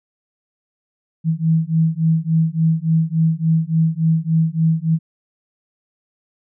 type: beating tone pair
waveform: sine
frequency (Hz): 160 / 163.5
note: D#3 / E3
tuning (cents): +49 / -14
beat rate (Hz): 3.5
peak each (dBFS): -17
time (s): 1.24-4.99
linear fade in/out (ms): 50
effects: none